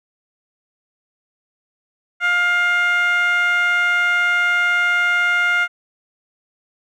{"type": "tone with band-pass filter", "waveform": "15% pulse", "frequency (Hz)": 706, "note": "F5", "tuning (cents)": 19, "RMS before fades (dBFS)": -17, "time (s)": [2.2, 5.68], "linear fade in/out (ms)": 50, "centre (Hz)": 1700, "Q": 9.9, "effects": []}